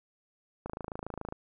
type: click train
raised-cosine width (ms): 1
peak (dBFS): -23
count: 19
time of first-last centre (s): 0.66-1.324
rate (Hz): 27.1
effects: none